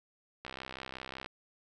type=click train; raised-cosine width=0.3 ms; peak=-25 dBFS; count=54; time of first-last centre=0.45-1.26 s; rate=65.4 Hz; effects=none